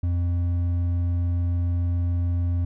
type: tone with hard clipping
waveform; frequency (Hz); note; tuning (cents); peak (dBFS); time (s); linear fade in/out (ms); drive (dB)
triangle; 87.31; F2; 0; -22; 0.03-2.65; 5; 8
effects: none